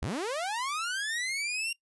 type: linear sweep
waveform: sawtooth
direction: up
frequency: 50.5 to 2792 Hz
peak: -27 dBFS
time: 0.02-1.73 s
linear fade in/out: 5 ms
effects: noise-tail reverb RT60 0.1 s tail -22 dB re dry + resampled to 24000 Hz